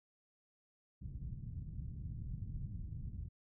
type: low-pass noise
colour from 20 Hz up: white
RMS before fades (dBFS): -44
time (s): 1.01-3.29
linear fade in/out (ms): 20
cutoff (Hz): 140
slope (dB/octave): 24
effects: none